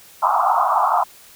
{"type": "band-pass noise", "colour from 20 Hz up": "pink", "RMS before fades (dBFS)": -17, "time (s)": [0.22, 1.04], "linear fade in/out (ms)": 10, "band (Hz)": [680, 1300], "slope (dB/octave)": 96, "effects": ["white hiss -46 dBFS RMS until 1.35 s"]}